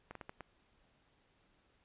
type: slowing click train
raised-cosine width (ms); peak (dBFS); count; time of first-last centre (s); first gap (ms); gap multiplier
0.5; -30; 5; 0.11-0.407; 43; 1.38
effects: pink hiss -72 dBFS RMS until 1.84 s + resampled to 8000 Hz